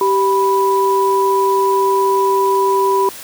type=tone pair together; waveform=sine; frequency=389.5 / 985 Hz; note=G4 / B5; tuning=-11 / -5 cents; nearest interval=octave + major third; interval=1606 cents; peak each=-14 dBFS; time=0.01-3.09 s; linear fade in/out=2 ms; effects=white hiss -33 dBFS RMS until 3.23 s + high-pass 80 Hz 12 dB/octave